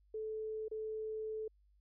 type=tone with dropouts; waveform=sine; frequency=435.5 Hz; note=A4; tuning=18 cents flat; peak=-38 dBFS; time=0.14-1.48 s; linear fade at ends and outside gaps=5 ms; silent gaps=0.683-0.713 s; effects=added 50 Hz sine -66 dBFS peak until 1.8 s

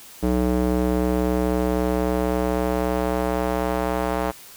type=tone with band-pass filter sweep; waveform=square; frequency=61.9 Hz; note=B1; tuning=5 cents sharp; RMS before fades=-22 dBFS; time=0.22-4.32 s; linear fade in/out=20 ms; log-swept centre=340 to 760 Hz; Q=1.1; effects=white hiss -44 dBFS RMS until 4.56 s

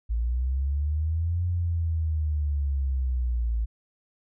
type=linear two-way sweep; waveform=sine; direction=up then down; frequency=55 to 88.7 to 55 Hz; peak=-23 dBFS; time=0.09-3.66 s; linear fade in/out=20 ms; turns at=1.46 s; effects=none

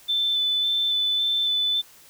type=tone with vibrato; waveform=sine; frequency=3520 Hz; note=A7; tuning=in tune; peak=-20 dBFS; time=0.08-1.82 s; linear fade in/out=20 ms; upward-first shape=square; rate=1.8 Hz; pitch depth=10 cents each way; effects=white hiss -51 dBFS RMS until 2.09 s

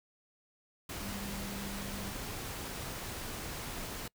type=tone in noise; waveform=sine; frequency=199.2 Hz; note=G3; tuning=28 cents sharp; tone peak=-42 dBFS; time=1.01-2.11 s; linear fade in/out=5 ms; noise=pink; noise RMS=-41 dBFS; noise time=0.89-4.08 s; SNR=-4 dB; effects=noise-tail reverb RT60 0.1 s tail -25 dB re dry

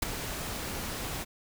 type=noise with ADSR envelope; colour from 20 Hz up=pink; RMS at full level=-25 dBFS; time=0.02-1.25 s; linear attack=7 ms; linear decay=13 ms; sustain=-11 dB; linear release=29 ms; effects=none

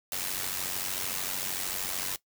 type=noise with amplitude modulation; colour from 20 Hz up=white; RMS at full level=-30 dBFS; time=0.12-2.16 s; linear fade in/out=2 ms; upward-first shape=sine; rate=93.3 Hz; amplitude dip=70%; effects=noise-tail reverb RT60 0.1 s tail -18 dB re dry

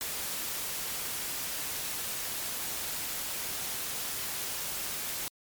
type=noise; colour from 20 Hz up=white; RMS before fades=-35 dBFS; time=0.01-5.28 s; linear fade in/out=0 ms; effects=MP3 96 kbps

